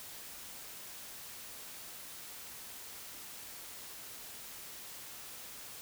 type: silence
effects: white hiss -48 dBFS RMS until 5.81 s